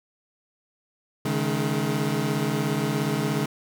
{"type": "chord", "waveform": "25% pulse", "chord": "C# suspended second", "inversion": "none", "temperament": "equal with one note detuned", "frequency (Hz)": [138.59, 155.56, 211.6], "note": ["C#3", "D#3", "G#3"], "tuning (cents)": [0, 0, 33], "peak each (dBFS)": -24, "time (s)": [1.25, 3.46], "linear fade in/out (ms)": 5, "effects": []}